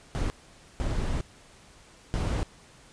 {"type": "noise bursts at uneven times", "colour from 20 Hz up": "brown", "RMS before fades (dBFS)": -28, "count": 3, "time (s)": [[0.15, 0.3], [0.8, 1.21], [2.14, 2.43]], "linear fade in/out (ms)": 0, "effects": ["pink hiss -54 dBFS RMS until 2.92 s", "resampled to 22050 Hz"]}